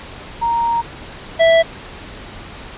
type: tone pair in turn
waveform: sine / square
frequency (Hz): 932.3 / 659.2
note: A#5 / E5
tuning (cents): 0 / 0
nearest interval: tritone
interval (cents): 600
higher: first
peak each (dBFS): -14 / -9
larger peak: second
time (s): 0.41-0.82 / 1.39-1.63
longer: first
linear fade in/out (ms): 20
effects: pink hiss -34 dBFS RMS until 2.77 s + resampled to 8000 Hz